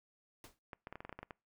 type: noise with exponential decay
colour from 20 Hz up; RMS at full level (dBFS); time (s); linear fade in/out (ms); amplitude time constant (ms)
pink; -50; 0.44-0.59; 1; 32
type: clicks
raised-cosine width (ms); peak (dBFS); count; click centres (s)
0.5; -30; 11; 0.732 / 0.871 / 0.926 / 0.956 / 1.005 / 1.05 / 1.094 / 1.127 / 1.19 / 1.23 / 1.308
effects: noise-tail reverb RT60 0.3 s tail -26 dB re dry